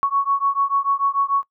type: beating tone pair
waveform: sine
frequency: 1108.7 / 1115.5 Hz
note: C#6 / C#6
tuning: 0 / +11 cents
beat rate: 6.8 Hz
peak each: -20 dBFS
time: 0.03-1.43 s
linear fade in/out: 0 ms
effects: noise-tail reverb RT60 0.1 s tail -21 dB re dry